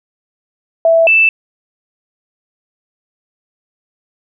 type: tone pair in turn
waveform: sine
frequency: 659.3 / 2645 Hz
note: E5 / E7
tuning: 0 / +5 cents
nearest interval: 2 octaves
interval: 2405 cents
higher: second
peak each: -6 dBFS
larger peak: neither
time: 0.85-1.07 / 1.07-1.29 s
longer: neither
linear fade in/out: 2 ms
effects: none